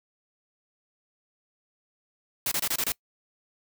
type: noise bursts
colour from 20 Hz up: white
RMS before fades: -27 dBFS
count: 6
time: 2.46-2.92 s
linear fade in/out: 2 ms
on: 55 ms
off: 26 ms
effects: noise-tail reverb RT60 0.1 s tail -24 dB re dry